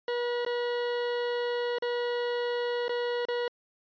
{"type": "tone with dropouts", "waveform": "40% pulse", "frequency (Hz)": 482.6, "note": "B4", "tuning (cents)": -40, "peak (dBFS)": -27, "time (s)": [0.08, 3.48], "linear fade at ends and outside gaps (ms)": 2, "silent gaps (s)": [[0.45, 0.463], [1.785, 1.823], [2.882, 2.893], [3.253, 3.285]], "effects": ["resampled to 11025 Hz"]}